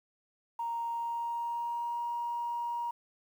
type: tone with pitch glide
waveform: sine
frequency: 932.3 to 947.5 Hz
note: A#5 to A#5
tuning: 0 to +28 cents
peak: -31 dBFS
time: 0.59-2.91 s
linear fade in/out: 5 ms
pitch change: +28 cents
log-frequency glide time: 0.89-2.02 s
effects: tanh soft clip ceiling -27 dBFS + 10-bit